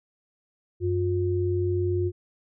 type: tone pair together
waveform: sine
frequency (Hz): 94.4 / 356.4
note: F#2 / F4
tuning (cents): +35 / +35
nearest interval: octave + major seventh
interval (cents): 2300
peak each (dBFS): -25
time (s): 0.8-2.12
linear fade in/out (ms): 50
effects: none